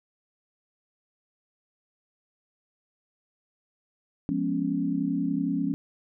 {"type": "chord", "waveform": "sine", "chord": "C# dominant seventh", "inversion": "first", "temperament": "equal", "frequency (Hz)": [174.61, 207.7, 246.9, 277.2], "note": ["E#3", "G#3", "B3", "C#4"], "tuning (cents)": [0, 0, 0, 0], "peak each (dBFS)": [-31, -32, -32, -27], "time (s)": [4.29, 5.74], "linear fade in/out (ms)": 0, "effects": []}